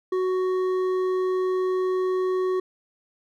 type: tone with hard clipping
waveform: sine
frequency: 371 Hz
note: F#4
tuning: 5 cents sharp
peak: -23 dBFS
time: 0.12-2.6 s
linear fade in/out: 5 ms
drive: 7 dB
effects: none